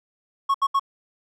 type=tone bursts; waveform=triangle; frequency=1100 Hz; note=C#6; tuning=14 cents flat; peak=-15 dBFS; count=3; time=0.49-0.796 s; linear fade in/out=10 ms; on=54 ms; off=72 ms; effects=none